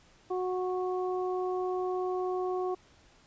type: harmonic tone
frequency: 367.3 Hz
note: F#4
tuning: 13 cents flat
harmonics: 1 / 2 / 3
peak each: -30 / -36 / -40 dBFS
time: 0.3-2.75 s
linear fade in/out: 10 ms
effects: pink hiss -61 dBFS RMS until 3.26 s + resampled to 16000 Hz